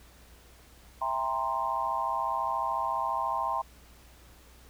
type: chord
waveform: sine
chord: C dominant seventh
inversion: first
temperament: equal with one note detuned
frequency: 659.3 / 799.5 / 932.3 / 1046.5 Hz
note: E5 / G5 / Bb5 / C6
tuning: 0 / +34 / 0 / 0 cents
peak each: -37 / -34 / -32 / -31 dBFS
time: 1.01-3.62 s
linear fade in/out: 10 ms
effects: added 60 Hz sine -55 dBFS peak until 4.69 s + pink hiss -57 dBFS RMS until 4.69 s